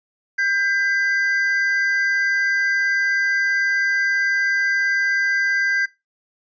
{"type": "tone pair together", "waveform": "triangle", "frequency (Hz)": [1588.5, 2007], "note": ["G6", "B6"], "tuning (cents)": [23, 27], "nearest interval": "major third", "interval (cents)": 404, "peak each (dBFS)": [-17, -22], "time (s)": [0.38, 5.86], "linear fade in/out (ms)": 10, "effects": ["noise-tail reverb RT60 0.2 s tail -17 dB re dry", "resampled to 16000 Hz"]}